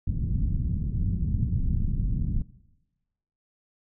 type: low-pass noise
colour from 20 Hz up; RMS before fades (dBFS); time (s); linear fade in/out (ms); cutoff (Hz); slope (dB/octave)
pink; -26; 0.07-2.42; 5; 190; 24
effects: noise-tail reverb RT60 1.0 s tail -19 dB re dry